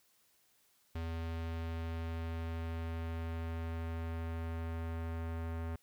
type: tone with low-pass filter sweep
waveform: square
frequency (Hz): 82.4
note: E2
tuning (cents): 0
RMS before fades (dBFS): -39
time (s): 0.95-5.76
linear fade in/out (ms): 5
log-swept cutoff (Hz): 3600 to 1800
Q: 0.93
effects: white hiss -71 dBFS RMS until 5.82 s